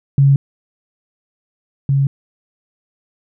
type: tone pair in turn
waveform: sine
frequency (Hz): 138.59 / 138.02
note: C#3 / C#3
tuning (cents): 0 / -7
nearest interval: unison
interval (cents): 7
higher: first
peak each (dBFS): -7 / -11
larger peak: first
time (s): 0.18-0.36 / 1.89-2.07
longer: neither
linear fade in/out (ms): 2
effects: none